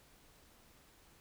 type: silence
effects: pink hiss -64 dBFS RMS until 1.2 s